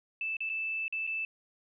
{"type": "tone with dropouts", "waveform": "sine", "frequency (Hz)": 2637, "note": "E7", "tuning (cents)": 0, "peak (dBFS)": -31, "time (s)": [0.21, 1.25], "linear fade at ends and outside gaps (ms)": 2, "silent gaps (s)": [[0.368, 0.405], [0.493, 0.498], [0.881, 0.925], [1.068, 1.074]], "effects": []}